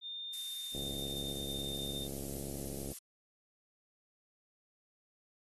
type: tone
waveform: sine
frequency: 3624 Hz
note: A#7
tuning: 50 cents flat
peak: -40 dBFS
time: 0.01-2.08 s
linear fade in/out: 50 ms
type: noise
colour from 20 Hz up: violet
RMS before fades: -42 dBFS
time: 0.33-2.99 s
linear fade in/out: 5 ms
type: click train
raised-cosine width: 2 ms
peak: -32 dBFS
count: 151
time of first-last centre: 0.75-2.918 s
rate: 69.2 Hz
effects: AAC 32 kbps